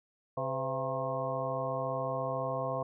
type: harmonic tone with a mistuned harmonic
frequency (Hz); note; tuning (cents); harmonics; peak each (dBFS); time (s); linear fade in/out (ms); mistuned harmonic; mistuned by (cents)
134.1; C3; +43; 1 / 2 / 3 / 4 / 5 / 6 / 7 / 8; -39 / -45 / -45 / -36 / -36 / -46 / -43 / -38; 0.37-2.83; 5; 4; -73
effects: none